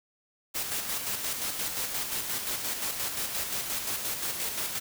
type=noise with tremolo; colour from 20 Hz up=white; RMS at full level=-31 dBFS; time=0.54-4.8 s; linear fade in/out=20 ms; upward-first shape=square; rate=5.7 Hz; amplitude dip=40%; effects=none